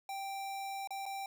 square tone with dropouts, 784 Hz, G5, in tune, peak -39 dBFS, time 0.09-1.26 s, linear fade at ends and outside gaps 2 ms, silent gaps 0.874-0.906 / 1.056-1.062 s, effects 13-bit

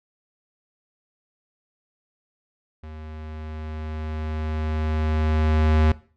square tone with level ramp, 77.78 Hz, D#2, in tune, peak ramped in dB -37 to -15 dBFS, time 2.83-5.92 s, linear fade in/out 5 ms, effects noise-tail reverb RT60 0.4 s tail -19 dB re dry + low-pass 3000 Hz 12 dB/octave

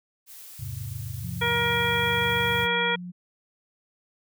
blue noise, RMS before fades -44 dBFS, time 0.26-2.68 s, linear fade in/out 50 ms
sine chord, E augmented, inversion none, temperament equal, 82.41 / 103.83 / 130.81 Hz, E2 / G#2 / B#2, 0 / 0 / 0 cents, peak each -39 / -35 / -35 dBFS, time 0.59-2.66 s, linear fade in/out 10 ms
sine tone with pitch glide, 173.7 to 178.17 Hz, F3 to F3, -9 to +35 cents, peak -34 dBFS, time 1.23-3.12 s, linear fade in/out 20 ms, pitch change +44 cents, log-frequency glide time 1.52-2.08 s
harmonic tone, 473.4 Hz, A#4, 27 cents sharp, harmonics 1 / 2 / 3 / 4 / 5 / 7, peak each -29 / -29 / -29 / -29 / -29 / -29 dBFS, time 1.41-2.96 s, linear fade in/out 10 ms
effects none

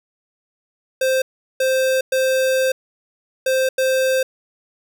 square tone bursts at uneven times, 523 Hz, C5, 1 cent flat, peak -16 dBFS, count 5, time 1.01-1.22 / 1.6-2.01 / 2.12-2.72 / 3.46-3.69 / 3.78-4.23 s, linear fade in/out 5 ms, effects none

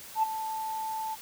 sine tone with ADSR envelope, 880 Hz, A5, in tune, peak -19 dBFS, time 0.15-1.16 s, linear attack 81 ms, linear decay 11 ms, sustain -12 dB, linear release 27 ms, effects tanh soft clip ceiling -17 dBFS + white hiss -46 dBFS RMS until 1.21 s

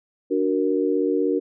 sine chord, D augmented, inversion none, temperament equal, 293.7 / 370 / 466.2 Hz, D4 / F#4 / A#4, 0 / 0 / 0 cents, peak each -23 dBFS, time 0.3-1.4 s, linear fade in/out 20 ms, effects none

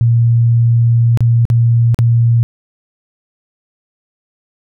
sine tone with dropouts, 117.1 Hz, A#2, 8 cents sharp, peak -7 dBFS, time 0.01-2.43 s, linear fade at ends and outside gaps 0 ms, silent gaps 1.174-1.206 / 1.453-1.501 / 1.945-1.989 s, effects none

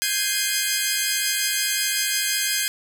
10% pulse chord, Ab major seventh, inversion third, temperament equal, 1568 / 1661.2 / 2093 / 2489 Hz, G6 / Ab6 / C7 / Eb7, 0 / 0 / 0 / 0 cents, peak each -18 dBFS, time 0.02-2.68 s, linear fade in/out 0 ms, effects 8-bit

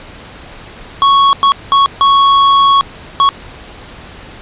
square tone bursts at uneven times, 1108 Hz, C#6, 1 cent flat, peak -6 dBFS, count 5, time 1.02-1.33 / 1.43-1.52 / 1.72-1.86 / 2.01-2.81 / 3.2-3.29 s, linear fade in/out 0 ms, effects pink hiss -33 dBFS RMS until 4.41 s + resampled to 8000 Hz

